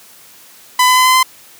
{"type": "tone with pitch steps", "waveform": "sawtooth", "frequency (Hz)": [1003, 1010, 1017, 1024.1, 1031.2], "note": ["B5", "B5", "C6", "C6", "C6"], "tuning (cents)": [26, 39, -50, -37, -26], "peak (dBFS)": -4, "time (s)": [0.79, 1.23], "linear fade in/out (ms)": 5, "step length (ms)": 88, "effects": ["white hiss -42 dBFS RMS until 1.59 s", "high-pass 100 Hz 12 dB/octave"]}